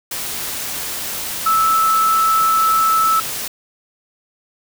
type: tone in noise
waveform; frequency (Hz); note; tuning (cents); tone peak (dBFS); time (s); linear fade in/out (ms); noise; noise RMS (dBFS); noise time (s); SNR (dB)
sine; 1311; E6; -10; -12; 1.46-3.2; 5; white; -25; 0.11-3.48; +10
effects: none